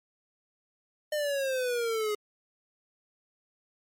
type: exponential sweep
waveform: square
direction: down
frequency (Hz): 609 to 415.3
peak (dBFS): -28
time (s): 1.12-2.15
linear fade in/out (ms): 5
effects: MP3 64 kbps